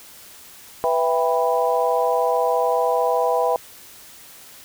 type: harmonic tone with a mistuned harmonic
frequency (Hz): 164.81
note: E3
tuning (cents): 0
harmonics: 3 / 4 / 5 / 6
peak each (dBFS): -21 / -22 / -23 / -24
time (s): 0.84-3.56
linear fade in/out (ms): 0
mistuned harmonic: 5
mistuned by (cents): -67
effects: white hiss -44 dBFS RMS until 4.64 s